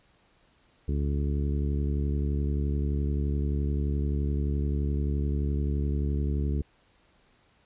harmonic tone, 71.6 Hz, D2, 43 cents flat, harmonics 1 / 2 / 3 / 4 / 5 / 6, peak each -26 / -32 / -36 / -38 / -40 / -42 dBFS, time 0.88-6.62 s, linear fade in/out 5 ms, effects pink hiss -64 dBFS RMS until 7.65 s + resampled to 8000 Hz

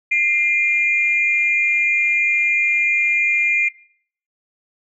sine tone pair together, 2093 / 2410 Hz, C7 / D7, 0 / +44 cents, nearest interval major second, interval 244 cents, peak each -18 / -15 dBFS, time 0.11-3.69 s, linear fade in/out 10 ms, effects noise-tail reverb RT60 0.6 s tail -23 dB re dry + tanh soft clip ceiling -6 dBFS

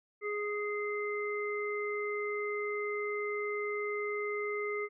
harmonic tone, 415.6 Hz, G#4, 1 cent sharp, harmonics 1 / 3 / 5, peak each -34 / -41 / -38 dBFS, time 0.21-4.89 s, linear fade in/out 50 ms, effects none

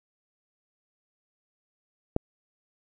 click, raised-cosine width 2 ms, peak -10 dBFS, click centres 2.164 s, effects none

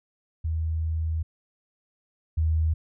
sine tone pair in turn, 80.2 / 79.55 Hz, E2 / D#2, -47 / +39 cents, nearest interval unison, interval 14 cents, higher first, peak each -24 / -20 dBFS, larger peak second, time 0.44-1.23 / 2.37-2.74 s, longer first, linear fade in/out 10 ms, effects none

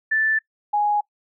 sine tone pair in turn, 1760 / 830.6 Hz, A6 / G#5, 0 / 0 cents, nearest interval octave + minor second, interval 1300 cents, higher first, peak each -17 dBFS, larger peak neither, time 0.11-0.39 / 0.73-1.01 s, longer neither, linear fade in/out 10 ms, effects noise-tail reverb RT60 0.1 s tail -23 dB re dry

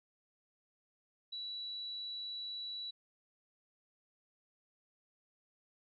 sine tone, 3932 Hz, B7, 8 cents flat, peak -40 dBFS, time 1.32-2.91 s, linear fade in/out 10 ms, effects none

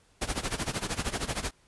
pink noise with tremolo, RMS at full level -29 dBFS, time 0.21-1.51 s, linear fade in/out 10 ms, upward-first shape sine, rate 13 Hz, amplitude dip 85%, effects pink hiss -64 dBFS RMS until 1.67 s + resampled to 24000 Hz

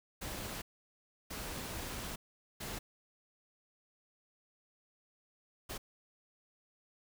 pink noise bursts at uneven times, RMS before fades -42 dBFS, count 4, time 0.21-0.62 / 1.3-2.16 / 2.6-2.79 / 5.69-5.78 s, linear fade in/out 10 ms, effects none

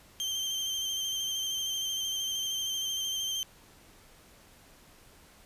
30% pulse tone with vibrato, 3136 Hz, G7, in tune, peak -28 dBFS, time 0.2-3.43 s, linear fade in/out 0 ms, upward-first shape square, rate 13 Hz, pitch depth 21 cents each way, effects pink hiss -57 dBFS RMS until 5.45 s + resampled to 32000 Hz

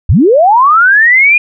sine linear sweep, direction up, 52.7 to 2464 Hz, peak -3 dBFS, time 0.09-1.38 s, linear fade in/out 5 ms, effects none

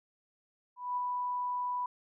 sine tone with ADSR envelope, 987.8 Hz, B5, in tune, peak -29 dBFS, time 0.76-1.86 s, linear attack 210 ms, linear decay 14 ms, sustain -2 dB, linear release 3 ms, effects none

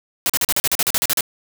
white noise bursts, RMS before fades -18 dBFS, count 13, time 0.26-1.208 s, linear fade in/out 0 ms, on 36 ms, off 40 ms, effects none

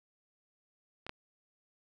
clicks, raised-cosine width 0.3 ms, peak -27 / -22 dBFS, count 2, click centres 1.066 / 1.094 s, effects none

